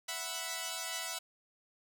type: chord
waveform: 5% pulse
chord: E suspended second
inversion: none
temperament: equal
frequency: 659.3 / 740 / 987.8 Hz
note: E5 / F#5 / B5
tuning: 0 / 0 / 0 cents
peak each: -30 dBFS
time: 0.08-1.19 s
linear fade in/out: 10 ms
effects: none